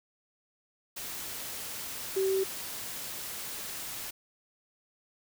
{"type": "tone in noise", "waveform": "sine", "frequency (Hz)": 383.9, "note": "G4", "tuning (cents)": -36, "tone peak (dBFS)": -25, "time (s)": [2.16, 2.44], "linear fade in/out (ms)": 10, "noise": "white", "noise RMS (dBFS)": -39, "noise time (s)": [0.96, 4.11], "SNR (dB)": 11, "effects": []}